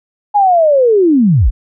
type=linear sweep; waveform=sine; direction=down; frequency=842 to 30.95 Hz; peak=-6 dBFS; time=0.34-1.51 s; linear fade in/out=20 ms; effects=none